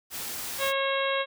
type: noise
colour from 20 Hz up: white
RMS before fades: -35 dBFS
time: 0.1-0.73 s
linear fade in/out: 50 ms
type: harmonic tone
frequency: 545 Hz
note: C#5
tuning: 29 cents flat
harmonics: 1 / 2 / 3 / 4 / 5 / 6 / 7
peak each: -28 / -31 / -33 / -34 / -35 / -36 / -36 dBFS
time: 0.58-1.26 s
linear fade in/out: 50 ms
effects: none